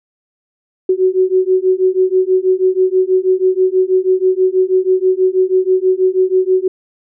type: beating tone pair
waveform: sine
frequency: 370 / 376.2 Hz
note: F#4 / F#4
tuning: 0 / +29 cents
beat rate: 6.2 Hz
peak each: -13 dBFS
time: 0.89-6.68 s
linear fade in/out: 5 ms
effects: none